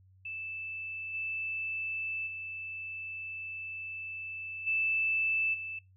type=tone with level steps; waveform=sine; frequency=2637 Hz; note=E7; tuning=in tune; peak=-37 / -33 / -38 / -27 / -37 dBFS; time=0.25-5.79 s; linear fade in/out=5 ms; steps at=1.13 / 2.26 / 4.66 / 5.53 s; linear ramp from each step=20 ms; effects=noise-tail reverb RT60 0.2 s tail -22 dB re dry + added 94 Hz sine -58 dBFS peak until 5.96 s